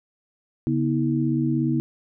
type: tone cluster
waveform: sine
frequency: 139.3 / 243.5 / 320.5 Hz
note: C#3 / B3 / E4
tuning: +9 / -24 / -49 cents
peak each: -24 dBFS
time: 0.67-1.8 s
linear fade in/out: 0 ms
effects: none